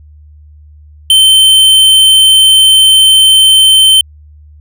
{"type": "tone", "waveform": "square", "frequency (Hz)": 3093, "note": "G7", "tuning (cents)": -24, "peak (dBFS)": -3, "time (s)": [1.1, 4.01], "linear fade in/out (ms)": 2, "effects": ["added 75 Hz sine -34 dBFS peak until 4.6 s"]}